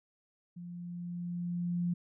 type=tone with level ramp; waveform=sine; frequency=174.61 Hz; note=F3; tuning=in tune; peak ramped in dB=-42 to -28 dBFS; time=0.56-1.94 s; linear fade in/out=10 ms; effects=none